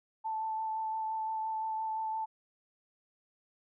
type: tone with vibrato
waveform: sine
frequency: 880 Hz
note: A5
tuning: in tune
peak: -32 dBFS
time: 0.24-2.26 s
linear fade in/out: 20 ms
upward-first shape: sine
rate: 5.8 Hz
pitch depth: 12 cents each way
effects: none